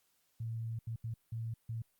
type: tone bursts at uneven times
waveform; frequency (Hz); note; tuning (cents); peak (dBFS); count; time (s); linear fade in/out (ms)
sine; 113.9; A#2; -40; -36; 5; 0.4-0.79 / 0.87-0.96 / 1.04-1.14 / 1.32-1.54 / 1.69-1.82; 5
effects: white hiss -75 dBFS RMS until 1.99 s + Opus 48 kbps